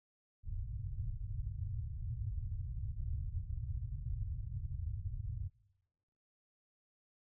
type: low-pass noise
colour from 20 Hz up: white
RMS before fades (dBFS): -40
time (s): 0.43-5.5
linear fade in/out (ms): 50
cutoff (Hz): 120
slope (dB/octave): 48
effects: noise-tail reverb RT60 1.0 s tail -24 dB re dry